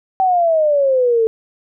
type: exponential sweep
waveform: sine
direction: down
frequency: 770 to 440 Hz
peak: -11 dBFS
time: 0.2-1.27 s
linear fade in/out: 0 ms
effects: none